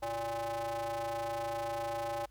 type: ring-modulated tone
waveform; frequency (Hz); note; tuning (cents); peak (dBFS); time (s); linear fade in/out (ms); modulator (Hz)
square; 118.3; A#2; +26; -32; 0.02-2.26; 10; 696
effects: added 52 Hz sine -57 dBFS peak until 2.3 s + pink hiss -71 dBFS RMS until 2.3 s